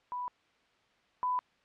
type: tone pair in turn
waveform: sine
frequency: 987.8 / 998.1 Hz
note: B5 / B5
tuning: 0 / +18 cents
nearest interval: unison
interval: 18 cents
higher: second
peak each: -34 / -28 dBFS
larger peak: second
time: 0.12-0.28 / 1.23-1.39 s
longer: neither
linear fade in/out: 0 ms
effects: white hiss -68 dBFS RMS until 1.64 s + low-pass 3000 Hz 12 dB/octave